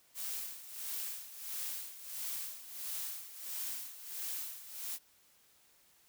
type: noise with tremolo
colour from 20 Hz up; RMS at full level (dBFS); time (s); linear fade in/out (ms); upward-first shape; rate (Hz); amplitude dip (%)
blue; -39; 0.14-4.99; 50; sine; 1.5; 75
effects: white hiss -67 dBFS RMS until 6.08 s